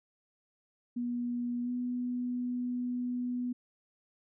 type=tone with pitch glide; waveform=sine; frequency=241.9 to 246.6 Hz; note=B3 to B3; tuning=-36 to -2 cents; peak=-31 dBFS; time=0.96-3.53 s; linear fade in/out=10 ms; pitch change=+34 cents; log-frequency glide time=1.63-1.7 s; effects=none